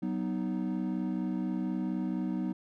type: chord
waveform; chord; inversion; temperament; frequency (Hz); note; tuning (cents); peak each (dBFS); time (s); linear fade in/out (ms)
triangle; B major; second; equal with one note detuned; 187.91 / 246.9 / 311.1; F#3 / B3 / D#4; +27 / 0 / 0; -31 / -32 / -33; 0.02-2.53; 10
effects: tanh soft clip ceiling -20 dBFS

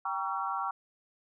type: chord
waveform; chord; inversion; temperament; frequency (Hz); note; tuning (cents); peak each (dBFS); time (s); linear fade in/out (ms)
sine; G diminished seventh; none; just; 784 / 940.8 / 1128.9 / 1354.7; G5 / Bb5 / Db6 / Fb6; 0 / +16 / +31 / +47; -36 / -37 / -35 / -36; 0.05-0.71; 5
effects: none

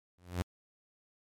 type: tone with exponential growth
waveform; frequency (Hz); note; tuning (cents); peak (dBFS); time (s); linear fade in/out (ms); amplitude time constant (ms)
sawtooth; 89; F2; +33; -24; 0.18-0.42; 0; 52
effects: MP3 64 kbps

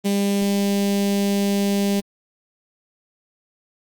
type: tone with notch filter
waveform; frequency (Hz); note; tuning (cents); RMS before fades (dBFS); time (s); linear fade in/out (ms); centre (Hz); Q
sawtooth; 200; G3; +35; -20; 0.04-2.01; 20; 1300; 0.58
effects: Opus 24 kbps

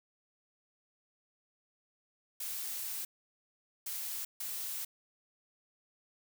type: noise bursts at uneven times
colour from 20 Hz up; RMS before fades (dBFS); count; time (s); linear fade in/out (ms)
blue; -39; 3; 2.4-3.05 / 3.86-4.25 / 4.4-4.85; 5
effects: none

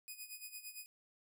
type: tone with tremolo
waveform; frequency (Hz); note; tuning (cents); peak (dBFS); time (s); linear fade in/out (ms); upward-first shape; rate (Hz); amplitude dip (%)
5% pulse; 2489; D#7; 0; -35; 0.08-0.86; 0; sine; 8.8; 75
effects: none

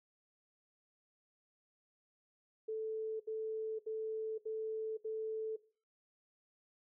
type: tone bursts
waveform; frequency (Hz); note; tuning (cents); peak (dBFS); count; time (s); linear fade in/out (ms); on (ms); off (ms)
sine; 439.1; A4; -4; -36; 5; 2.68-5.564; 10; 520; 71
effects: noise-tail reverb RT60 0.4 s tail -18 dB re dry

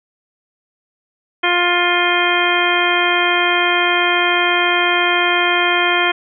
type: harmonic tone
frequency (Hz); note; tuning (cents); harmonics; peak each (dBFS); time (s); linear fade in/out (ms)
351.9; F4; +13; 1 / 2 / 3 / 4 / 5 / 6 / 7 / 9; -21 / -21 / -21 / -21 / -21 / -21 / -21 / -21; 1.43-6.12; 10
effects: none

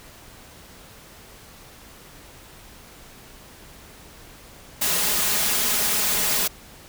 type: noise with comb filter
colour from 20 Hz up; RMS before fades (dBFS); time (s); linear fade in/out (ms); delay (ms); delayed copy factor
white; -22; 4.81-6.48; 10; 4.8; +0.7
effects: pink hiss -46 dBFS RMS until 6.88 s

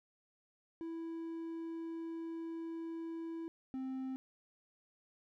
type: tone pair in turn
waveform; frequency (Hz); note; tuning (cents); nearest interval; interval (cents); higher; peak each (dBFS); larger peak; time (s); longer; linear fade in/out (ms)
triangle; 329.6 / 262.4; E4 / C4; 0 / +5; major third; 395; first; -38 / -36; second; 0.81-3.48 / 3.74-4.16; first; 0
effects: none

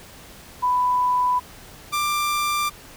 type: tone pair in turn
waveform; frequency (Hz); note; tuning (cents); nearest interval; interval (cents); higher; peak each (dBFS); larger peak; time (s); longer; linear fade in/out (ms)
sine / sawtooth; 994 / 1184.3; B5 / D6; +11 / +14; minor third; 303; second; -17 / -17; neither; 0.62-1.4 / 1.92-2.7; neither; 20
effects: pink hiss -44 dBFS RMS until 2.96 s

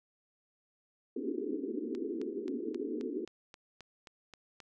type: band-pass noise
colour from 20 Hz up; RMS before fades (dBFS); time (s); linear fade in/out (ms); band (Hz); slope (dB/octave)
white; -37; 1.16-3.25; 5; 230 to 440; 96
type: click train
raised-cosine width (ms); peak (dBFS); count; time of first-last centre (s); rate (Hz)
0.2; -32; 11; 1.95-4.603; 3.77
effects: none

